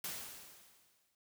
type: noise with exponential decay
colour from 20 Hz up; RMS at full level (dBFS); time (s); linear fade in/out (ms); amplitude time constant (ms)
white; -40; 0.04-1.15; 2; 240
effects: none